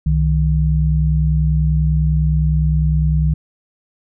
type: tone pair together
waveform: sine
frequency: 65.2 / 155.07 Hz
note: C2 / D#3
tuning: -5 / -6 cents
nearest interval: octave + minor third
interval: 1499 cents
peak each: -15 dBFS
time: 0.06-3.34 s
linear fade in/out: 5 ms
effects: none